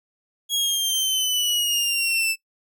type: exponential sweep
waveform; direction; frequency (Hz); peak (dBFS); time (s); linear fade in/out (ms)
sawtooth; down; 3322 to 2637; -17; 0.49-2.36; 50
effects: noise-tail reverb RT60 0.1 s tail -18 dB re dry